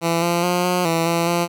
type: tone with pitch steps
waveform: 10% pulse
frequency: 167.7 / 172 / 177.7 / 179.8 / 165.4 / 168.8 / 172.2 Hz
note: E3 / F3 / F3 / F#3 / E3 / E3 / F3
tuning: +30 / -26 / +30 / -49 / +6 / +41 / -24 cents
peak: -9 dBFS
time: 0.01-1.48 s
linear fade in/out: 50 ms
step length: 210 ms
effects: none

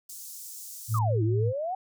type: high-pass noise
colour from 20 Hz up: pink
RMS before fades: -42 dBFS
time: 0.09-0.99 s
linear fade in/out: 5 ms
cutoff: 6100 Hz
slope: 24 dB/octave
type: tone with vibrato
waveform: sine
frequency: 110 Hz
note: A2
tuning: in tune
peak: -23 dBFS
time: 0.88-1.53 s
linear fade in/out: 50 ms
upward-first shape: square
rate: 4.5 Hz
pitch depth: 14 cents each way
type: exponential two-way sweep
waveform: sine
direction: down then up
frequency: 1304 to 316.4 to 775 Hz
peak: -28 dBFS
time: 0.94-1.75 s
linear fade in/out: 5 ms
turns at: 1.23 s
effects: none

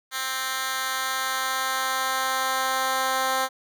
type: tone with high-pass filter sweep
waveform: 10% pulse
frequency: 262.6 Hz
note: C4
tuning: 6 cents sharp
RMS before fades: -26 dBFS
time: 0.11-3.49 s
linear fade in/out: 50 ms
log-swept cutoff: 1800 to 640 Hz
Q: 0.86
effects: none

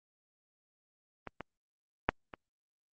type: clicks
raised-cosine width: 0.5 ms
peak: -25 / -24 / -9 / -27 dBFS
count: 4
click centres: 1.273 / 1.407 / 2.09 / 2.338 s
effects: Opus 32 kbps

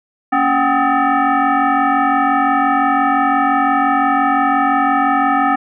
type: tone with frequency modulation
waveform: sine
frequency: 233.1 Hz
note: A#3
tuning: in tune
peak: -11 dBFS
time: 0.32-5.56 s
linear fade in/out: 10 ms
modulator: 512 Hz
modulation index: 2.7
effects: none

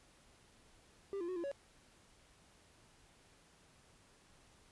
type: tone with pitch steps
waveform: triangle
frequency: 395.9 / 344.3 / 368.4 / 341.8 / 559 Hz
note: G4 / F4 / F#4 / F4 / C#5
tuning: +17 / -25 / -7 / -37 / +14 cents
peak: -36 dBFS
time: 1.13-1.515 s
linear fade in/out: 0 ms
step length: 77 ms
effects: pink hiss -66 dBFS RMS until 4.71 s + resampled to 24000 Hz

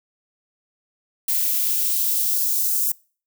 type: noise with high-pass filter sweep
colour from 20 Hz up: violet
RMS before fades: -21 dBFS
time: 1.28-2.92 s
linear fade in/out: 5 ms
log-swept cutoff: 1800 to 6500 Hz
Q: 1.1
effects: noise-tail reverb RT60 0.4 s tail -25 dB re dry

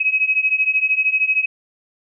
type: beating tone pair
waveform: sine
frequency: 2540 / 2553 Hz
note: D#7 / D#7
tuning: +35 / +44 cents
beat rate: 13 Hz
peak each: -19 / -17 dBFS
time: 0-1.46 s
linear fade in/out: 10 ms
effects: none

